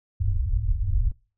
pink low-pass noise, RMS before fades -23 dBFS, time 0.2-1.12 s, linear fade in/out 10 ms, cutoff 110 Hz, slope 96 dB/octave, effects noise-tail reverb RT60 0.4 s tail -25 dB re dry

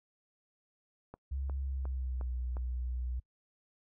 click train, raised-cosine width 1 ms, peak -32 dBFS, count 5, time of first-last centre 1.14-2.569 s, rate 2.8 Hz
sine tone with pitch glide, 67.8 to 61.81 Hz, C#2 to B1, -38 to +2 cents, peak -33 dBFS, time 1.31-3.2 s, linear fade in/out 10 ms, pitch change -160 cents, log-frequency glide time 1.62-2.31 s
effects noise-tail reverb RT60 0.1 s tail -26 dB re dry

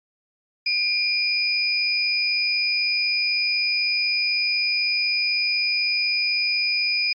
sine tone pair together, 2400 / 4978 Hz, D7 / D#8, +37 / 0 cents, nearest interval octave + minor second, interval 1263 cents, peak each -22 dBFS, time 0.66-7.13 s, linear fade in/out 5 ms, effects MP3 48 kbps

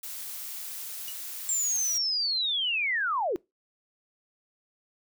blue noise, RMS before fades -38 dBFS, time 0.03-1.98 s, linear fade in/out 5 ms
30% pulse tone with exponential decay, 2900 Hz, F#7, 35 cents flat, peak -32 dBFS, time 1.08-1.18 s, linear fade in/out 1 ms, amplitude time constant 21 ms
sine linear sweep, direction down, 7459 to 318.7 Hz, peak -25 dBFS, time 1.49-3.36 s, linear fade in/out 0 ms
effects noise-tail reverb RT60 0.2 s tail -22 dB re dry

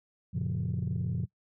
sine chord, Gb major seventh, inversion none, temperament equal with one note detuned, 92.5 / 116.54 / 138.59 / 175.12 Hz, Gb2 / Bb2 / Db3 / F3, 0 / 0 / 0 / +5 cents, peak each -34 / -33 / -33 / -33 dBFS, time 0.33-1.26 s, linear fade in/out 20 ms, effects noise-tail reverb RT60 0.1 s tail -21 dB re dry + tanh soft clip ceiling -24 dBFS

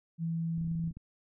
sine tone, 165.2 Hz, E3, 4 cents sharp, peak -30 dBFS, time 0.18-0.93 s, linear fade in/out 50 ms
clicks, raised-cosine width 5 ms, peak -33 dBFS, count 11, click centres 0.579 / 0.613 / 0.645 / 0.675 / 0.715 / 0.754 / 0.795 / 0.84 / 0.876 / 0.911 / 0.97 s
effects none

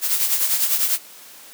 blue noise with tremolo, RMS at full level -17 dBFS, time 0.01-0.99 s, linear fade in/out 50 ms, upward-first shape triangle, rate 10 Hz, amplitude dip 65%, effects white hiss -43 dBFS RMS until 1.53 s + high-pass 200 Hz 12 dB/octave

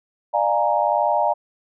sine chord, Bb dominant seventh, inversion first, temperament equal with one note detuned, 598.6 / 698.5 / 830.6 / 932.3 Hz, D5 / F5 / Ab5 / Bb5, +33 / 0 / 0 / 0 cents, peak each -22 dBFS, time 0.33-1.34 s, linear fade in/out 20 ms, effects none

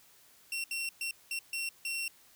sawtooth tone bursts at uneven times, 2725 Hz, F7, 43 cents flat, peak -30 dBFS, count 6, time 0.52-0.64 / 0.71-0.89 / 1.01-1.11 / 1.31-1.39 / 1.53-1.69 / 1.85-2.08 s, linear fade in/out 2 ms, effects white hiss -61 dBFS RMS until 2.35 s

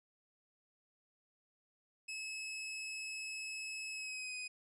sawtooth tone with pitch glide, 2585 to 2501 Hz, E7 to D#7, -34 to +8 cents, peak -38 dBFS, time 2.08-4.48 s, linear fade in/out 10 ms, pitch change -58 cents, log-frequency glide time 3.91-4.36 s, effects resampled to 24000 Hz

